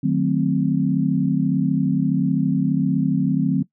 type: chord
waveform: sine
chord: D# diminished seventh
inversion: none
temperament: equal with one note detuned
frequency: 152.98 / 185 / 220 / 261.6 Hz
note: D#3 / F#3 / A3 / C4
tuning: -29 / 0 / 0 / 0 cents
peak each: -22 / -21 / -25 / -21 dBFS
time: 0.03-3.63 s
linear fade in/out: 10 ms
effects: noise-tail reverb RT60 0.1 s tail -19 dB re dry